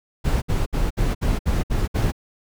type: noise bursts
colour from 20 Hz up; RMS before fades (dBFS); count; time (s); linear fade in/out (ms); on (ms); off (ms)
brown; -20; 8; 0.24-2.121; 20; 180; 63
effects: none